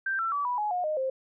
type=tone with pitch steps; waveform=sine; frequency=1569 / 1342.4 / 1148.6 / 982.7 / 840.8 / 719.4 / 615.5 / 526.6 Hz; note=G6 / E6 / D6 / B5 / G#5 / F#5 / D#5 / C5; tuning=+1 / +31 / -39 / -9 / +21 / -49 / -19 / +11 cents; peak=-26 dBFS; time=0.06-1.1 s; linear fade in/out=5 ms; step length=130 ms; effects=none